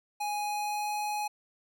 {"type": "tone with pitch glide", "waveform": "square", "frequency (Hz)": [830.6, 837.3], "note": ["G#5", "G#5"], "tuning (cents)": [0, 14], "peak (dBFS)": -31, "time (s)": [0.2, 1.28], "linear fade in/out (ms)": 10, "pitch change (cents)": 14, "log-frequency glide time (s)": [0.4, 0.93], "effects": []}